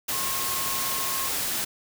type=tone in noise; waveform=sine; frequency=1077 Hz; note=C6; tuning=50 cents sharp; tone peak=-34 dBFS; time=0.12-1.29 s; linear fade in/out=10 ms; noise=white; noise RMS=-28 dBFS; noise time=0.08-1.65 s; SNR=-9 dB; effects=none